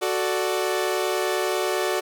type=chord; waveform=sawtooth; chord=D major; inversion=first; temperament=equal; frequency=370 / 440 / 587.3 Hz; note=F#4 / A4 / D5; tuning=0 / 0 / 0 cents; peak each=-21 / -24 / -24 dBFS; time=0.01-2.01 s; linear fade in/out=20 ms; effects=none